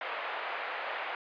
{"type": "band-pass noise", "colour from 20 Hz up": "pink", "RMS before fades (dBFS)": -37, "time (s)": [0.01, 1.15], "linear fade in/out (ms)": 2, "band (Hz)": [580, 2700], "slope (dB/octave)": 24, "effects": ["resampled to 11025 Hz"]}